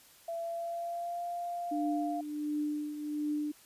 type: tone with pitch glide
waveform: sine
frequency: 672 to 696.9 Hz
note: E5 to F5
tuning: +33 to -4 cents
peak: -34 dBFS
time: 0.28-2.21 s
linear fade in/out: 5 ms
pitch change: +63 cents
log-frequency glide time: 0.38-1.24 s
type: tone with tremolo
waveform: sine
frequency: 298 Hz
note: D4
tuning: 25 cents sharp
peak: -29 dBFS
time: 1.71-3.52 s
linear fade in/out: 10 ms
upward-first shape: triangle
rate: 1.4 Hz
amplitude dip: 65%
effects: white hiss -59 dBFS RMS until 3.65 s + resampled to 32000 Hz

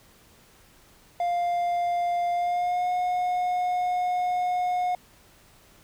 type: tone with pitch glide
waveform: triangle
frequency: 700 to 722.2 Hz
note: F5 to F#5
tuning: +4 to -42 cents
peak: -21 dBFS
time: 1.2-4.95 s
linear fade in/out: 2 ms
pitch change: +54 cents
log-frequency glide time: 2.33-2.9 s
effects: pink hiss -56 dBFS RMS until 5.83 s

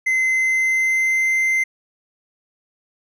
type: tone with pitch glide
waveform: triangle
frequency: 2057 to 2078 Hz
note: C7 to C7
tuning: -30 to -12 cents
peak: -14 dBFS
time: 0.06-1.64 s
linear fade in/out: 10 ms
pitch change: +18 cents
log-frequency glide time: 0.23-1.4 s
effects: none

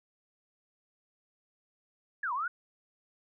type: linear two-way sweep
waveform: sine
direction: down then up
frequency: 1751 to 935 to 1513 Hz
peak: -30 dBFS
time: 2.23-2.48 s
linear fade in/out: 5 ms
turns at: 2.33 s
effects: none

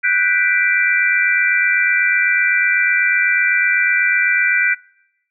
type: chord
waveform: sine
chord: G major seventh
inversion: third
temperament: equal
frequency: 1480 / 1568 / 1975.5 / 2349 Hz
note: F#6 / G6 / B6 / D7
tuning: 0 / 0 / 0 / 0 cents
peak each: -18 / -21 / -18 / -18 dBFS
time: 0.03-4.75 s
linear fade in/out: 20 ms
effects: noise-tail reverb RT60 0.9 s tail -25 dB re dry

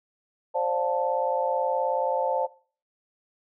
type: chord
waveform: sine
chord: D minor seventh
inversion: third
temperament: just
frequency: 528.6 / 587.3 / 704.8 / 881 Hz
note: C5 / D5 / F5 / A5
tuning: +18 / 0 / +16 / +2 cents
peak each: -27 / -30 / -32 / -27 dBFS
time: 0.54-2.47 s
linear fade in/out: 20 ms
effects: noise-tail reverb RT60 0.4 s tail -19 dB re dry

